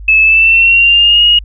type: tone with pitch glide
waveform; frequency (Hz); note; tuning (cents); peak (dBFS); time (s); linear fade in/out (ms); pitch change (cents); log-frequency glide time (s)
sine; 2606 to 2875; E7 to F7; -20 to +50; -4; 0.08-1.39; 5; +170; 0.21-1.24
effects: added 50 Hz sine -25 dBFS peak until 1.44 s